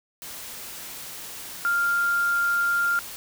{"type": "tone in noise", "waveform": "sine", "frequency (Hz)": 1396.9, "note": "F6", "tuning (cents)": 0, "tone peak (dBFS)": -20, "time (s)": [1.65, 2.99], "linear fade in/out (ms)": 0, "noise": "white", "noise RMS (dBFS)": -38, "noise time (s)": [0.22, 3.16], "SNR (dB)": 15, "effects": []}